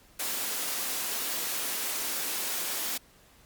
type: high-pass noise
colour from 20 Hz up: white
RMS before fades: -32 dBFS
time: 0.19-2.98 s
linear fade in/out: 10 ms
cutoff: 210 Hz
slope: 24 dB/octave
effects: pink hiss -59 dBFS RMS until 3.45 s + Opus 48 kbps